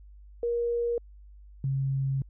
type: tone pair in turn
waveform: sine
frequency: 473.1 / 135.55 Hz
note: A#4 / C#3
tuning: +26 / -38 cents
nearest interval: octave + minor seventh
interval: 2164 cents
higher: first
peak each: -25 dBFS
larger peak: neither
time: 0.43-0.98 / 1.64-2.22 s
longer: second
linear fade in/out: 2 ms
effects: added 50 Hz sine -47 dBFS peak until 2.29 s